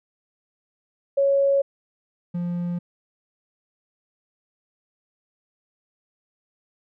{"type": "tone pair in turn", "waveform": ["sine", "triangle"], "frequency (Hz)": [554.4, 174.63], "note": ["C#5", "F3"], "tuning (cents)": [0, 0], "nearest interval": "octave + minor sixth", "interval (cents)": 2000, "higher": "first", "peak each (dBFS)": [-16, -22], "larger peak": "first", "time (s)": [[1.17, 1.62], [2.34, 2.79]], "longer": "neither", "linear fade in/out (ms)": 10, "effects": []}